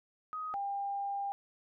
sine tone pair in turn, 1255 / 799 Hz, D#6 / G5, +15 / +33 cents, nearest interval minor sixth, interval 782 cents, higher first, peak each -36 / -33 dBFS, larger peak second, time 0.33-0.54 / 0.54-1.32 s, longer second, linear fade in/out 0 ms, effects none

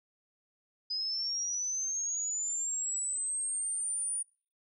sine linear sweep, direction up, 4978 to 9560 Hz, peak -31 dBFS, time 0.9-4.23 s, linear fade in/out 10 ms, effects noise-tail reverb RT60 0.4 s tail -26 dB re dry

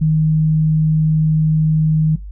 sine tone, 156.4 Hz, D#3, 9 cents sharp, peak -11 dBFS, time 0.01-2.16 s, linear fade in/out 10 ms, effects noise-tail reverb RT60 0.2 s tail -20 dB re dry + added 50 Hz sine -28 dBFS peak until 2.31 s

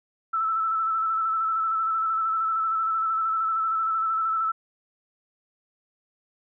sine tone with vibrato, 1318.5 Hz, E6, in tune, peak -22 dBFS, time 0.33-4.52 s, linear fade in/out 10 ms, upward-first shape square, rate 13 Hz, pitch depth 22 cents each way, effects none

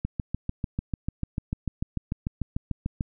click train, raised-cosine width 5 ms, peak -15 dBFS, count 21, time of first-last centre 0.05-3.009 s, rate 6.76 Hz, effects none

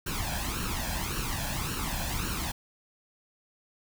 pink noise with flanger, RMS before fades -32 dBFS, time 0.06-2.52 s, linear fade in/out 10 ms, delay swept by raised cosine 0.71 to 1.23 ms, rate 1.8 Hz, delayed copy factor +0.7, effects none

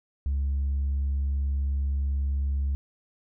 triangle tone with tanh clipping, 69.3 Hz, C#2, in tune, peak -24 dBFS, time 0.26-2.75 s, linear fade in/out 0 ms, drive 6 dB, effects none

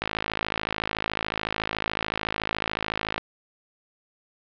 click train, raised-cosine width 0.3 ms, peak -9 dBFS, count 171, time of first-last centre 0.02-3.18 s, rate 53.8 Hz, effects low-pass 4000 Hz 12 dB/octave

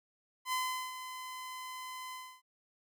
sawtooth tone with ADSR envelope, 1022 Hz, C6, 41 cents flat, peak -27 dBFS, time 0.45-2.42 s, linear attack 76 ms, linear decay 390 ms, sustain -11 dB, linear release 290 ms, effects none

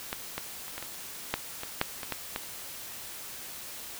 clicks, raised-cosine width 0.3 ms, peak -15 / -16 / -27 / -20 / -22 / -10 / -19 / -8 / -19 / -14 / -15 dBFS, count 11, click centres 0.129 / 0.38 / 0.681 / 0.78 / 0.826 / 1.34 / 1.634 / 1.814 / 2.032 / 2.123 / 2.361 s, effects white hiss -42 dBFS RMS until 3.99 s

